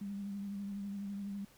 sine tone with vibrato, 200 Hz, G3, 35 cents sharp, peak -38 dBFS, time 0.01-1.45 s, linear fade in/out 5 ms, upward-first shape triangle, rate 12 Hz, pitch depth 36 cents each way, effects pink hiss -63 dBFS RMS until 1.57 s

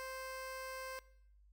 15% pulse tone, 523.3 Hz, C5, in tune, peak -37 dBFS, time 0-0.99 s, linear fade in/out 0 ms, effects noise-tail reverb RT60 0.7 s tail -20 dB re dry + added 50 Hz sine -62 dBFS peak until 1.52 s

